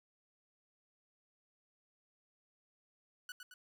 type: tone with echo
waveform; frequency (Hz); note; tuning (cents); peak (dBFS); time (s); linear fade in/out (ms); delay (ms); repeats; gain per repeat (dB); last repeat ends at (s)
sawtooth; 1480; F#6; 0; -40; 3.29-3.32; 2; 110; 2; -5; 3.54
effects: none